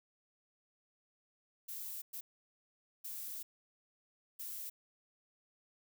violet noise bursts at uneven times, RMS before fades -44 dBFS, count 4, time 1.68-2.02 / 2.13-2.21 / 3.04-3.43 / 4.39-4.7 s, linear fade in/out 10 ms, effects none

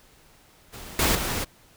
pink noise with level steps, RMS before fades -41 / -21 / -28 dBFS, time 0.72-1.45 s, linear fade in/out 20 ms, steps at 0.99 / 1.15 s, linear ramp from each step 2 ms, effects pink hiss -56 dBFS RMS until 1.76 s

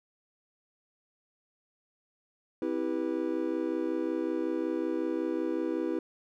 triangle chord, C major seventh, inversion none, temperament just, 261.6 / 327 / 392.4 / 490.5 Hz, C4 / E4 / G4 / B4, 0 / -14 / +2 / -12 cents, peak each -35 / -29 / -34 / -34 dBFS, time 2.62-5.99 s, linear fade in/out 2 ms, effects none

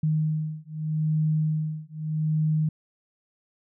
sine beating tone pair, 154.9 / 155.71 Hz, D#3 / D#3, -7 / +2 cents, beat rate 0.81 Hz, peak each -26 dBFS, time 0.03-2.69 s, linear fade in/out 5 ms, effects none

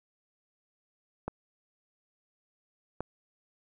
clicks, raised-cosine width 1 ms, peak -19 dBFS, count 2, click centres 1.28 / 3.006 s, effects none

